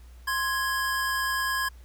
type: tone pair together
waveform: square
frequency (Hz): 1051.6 / 1661.2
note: C6 / G#6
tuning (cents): +8 / 0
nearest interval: minor sixth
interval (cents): 792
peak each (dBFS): -30 / -28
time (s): 0.27-1.69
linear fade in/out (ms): 10
effects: added 60 Hz sine -45 dBFS peak until 1.84 s + pink hiss -60 dBFS RMS until 1.84 s